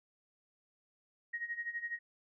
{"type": "tone with tremolo", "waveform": "sine", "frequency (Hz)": 1880, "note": "A#6", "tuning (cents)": 14, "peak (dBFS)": -34, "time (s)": [1.33, 1.99], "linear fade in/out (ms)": 10, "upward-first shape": "sine", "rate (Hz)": 12, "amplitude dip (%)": 80, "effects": []}